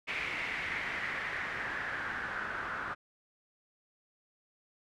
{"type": "noise with low-pass filter sweep", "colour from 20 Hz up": "white", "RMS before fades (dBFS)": -37, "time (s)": [0.07, 2.95], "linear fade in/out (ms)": 20, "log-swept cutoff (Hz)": [2300, 1400], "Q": 4.3, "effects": []}